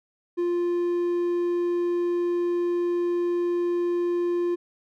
triangle tone, 349.2 Hz, F4, in tune, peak -20 dBFS, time 0.37-4.56 s, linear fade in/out 20 ms, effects none

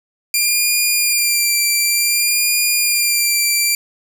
10% pulse tone with vibrato, 2388 Hz, D7, 28 cents sharp, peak -5 dBFS, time 0.34-3.75 s, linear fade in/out 2 ms, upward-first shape sine, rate 0.55 Hz, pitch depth 27 cents each way, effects none

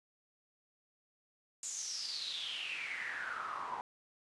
pink noise with band-pass filter sweep, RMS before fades -41 dBFS, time 1.63-3.81 s, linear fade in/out 0 ms, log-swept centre 7300 to 910 Hz, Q 8.4, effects resampled to 24000 Hz

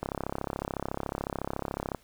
click train, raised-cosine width 1 ms, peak -17 dBFS, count 66, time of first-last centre 0.03-1.947 s, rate 33.9 Hz, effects pink hiss -61 dBFS RMS until 2.03 s

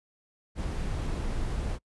brown noise, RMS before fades -31 dBFS, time 0.55-1.79 s, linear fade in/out 50 ms, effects noise-tail reverb RT60 0.1 s tail -26 dB re dry + resampled to 24000 Hz

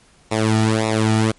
sawtooth tone with flanger, 110 Hz, A2, in tune, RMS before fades -17 dBFS, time 0.31-1.32 s, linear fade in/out 10 ms, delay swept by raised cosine 0.64 to 1.94 ms, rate 1.8 Hz, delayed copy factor -0.9, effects pink hiss -53 dBFS RMS until 1.38 s + MP3 48 kbps

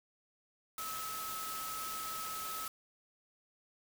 sine tone in noise, 1293 Hz, E6, 34 cents flat, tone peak -41 dBFS, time 0.78-2.68 s, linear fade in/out 2 ms, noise white, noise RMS -43 dBFS, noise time 0.78-2.68 s, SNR -1 dB, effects none

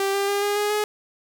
sawtooth tone with pitch steps, 392.4 / 397.9 / 403.4 / 409.1 / 414.8 / 420.6 Hz, G4 / G4 / G4 / G#4 / G#4 / G#4, +2 / +26 / +50 / -26 / -2 / +22 cents, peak -17 dBFS, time 0-0.84 s, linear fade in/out 2 ms, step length 140 ms, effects 9-bit

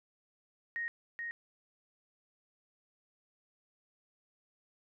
sine tone with echo, 1867 Hz, A#6, 2 cents sharp, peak -34 dBFS, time 0.76-0.88 s, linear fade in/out 0 ms, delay 430 ms, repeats 1, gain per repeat -3 dB, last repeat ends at 1.31 s, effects none

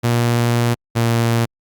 sawtooth tone pair in turn, 118.8 / 116.42 Hz, A#2 / A#2, +33 / -2 cents, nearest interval unison, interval 35 cents, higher first, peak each -10 dBFS, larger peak neither, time 0.03-0.75 / 0.95-1.46 s, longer first, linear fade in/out 20 ms, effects Opus 48 kbps

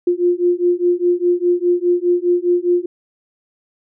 sine beating tone pair, 350.4 / 355.3 Hz, F4 / F4, +6 / +30 cents, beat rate 4.9 Hz, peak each -16 dBFS, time 0.07-2.86 s, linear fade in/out 5 ms, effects none

